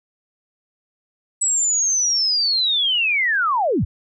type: linear sweep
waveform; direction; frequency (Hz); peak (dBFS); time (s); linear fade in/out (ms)
sine; down; 7900 to 48.69; -16; 1.41-3.85; 10
effects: none